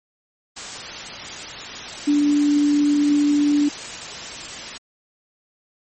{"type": "tone in noise", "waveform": "sine", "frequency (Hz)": 291.5, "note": "D4", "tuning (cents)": -13, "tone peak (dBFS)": -14, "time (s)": [2.07, 3.69], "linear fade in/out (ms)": 10, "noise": "white", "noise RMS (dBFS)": -32, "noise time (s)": [0.56, 4.78], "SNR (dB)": 15, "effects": ["MP3 32 kbps"]}